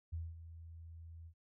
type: tone with ADSR envelope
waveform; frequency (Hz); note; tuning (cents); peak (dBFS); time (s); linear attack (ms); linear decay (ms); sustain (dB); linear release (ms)
sine; 82.5; E2; +2; -37; 0.12-1.34; 16; 210; -12; 75
effects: none